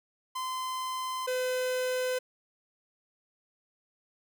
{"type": "tone pair in turn", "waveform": "45% pulse", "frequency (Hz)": [1031, 507.7], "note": ["C6", "B4"], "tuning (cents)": [-26, 48], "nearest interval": "octave", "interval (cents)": 1226, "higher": "first", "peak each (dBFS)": [-32, -28], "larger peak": "second", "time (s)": [[0.35, 1.27], [1.27, 2.19]], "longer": "neither", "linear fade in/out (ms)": 10, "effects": []}